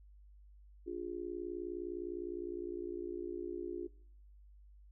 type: tone with amplitude modulation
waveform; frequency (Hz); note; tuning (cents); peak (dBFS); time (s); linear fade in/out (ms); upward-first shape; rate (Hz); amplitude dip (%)
sine; 352.2; F4; +15; -34; 0.86-3.88; 20; sine; 59.7; 100
effects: noise-tail reverb RT60 0.7 s tail -23 dB re dry + added 50 Hz sine -56 dBFS peak until 4.91 s